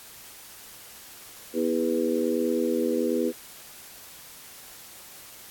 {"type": "harmonic tone with a mistuned harmonic", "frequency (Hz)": 81.2, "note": "E2", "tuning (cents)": -26, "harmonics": [3, 4, 5, 6], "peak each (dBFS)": [-28, -28, -28, -28], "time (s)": [1.53, 3.33], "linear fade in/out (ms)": 50, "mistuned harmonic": 6, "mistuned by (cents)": 29, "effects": ["white hiss -46 dBFS RMS until 5.5 s", "AAC 64 kbps"]}